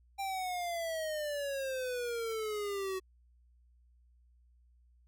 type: exponential sweep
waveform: square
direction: down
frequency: 793 to 373.3 Hz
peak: -35 dBFS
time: 0.18-3 s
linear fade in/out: 20 ms
effects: added 60 Hz sine -62 dBFS peak until 5.07 s